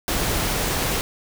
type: noise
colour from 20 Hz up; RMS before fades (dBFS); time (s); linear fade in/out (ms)
pink; -23; 0.08-1.01; 0
effects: none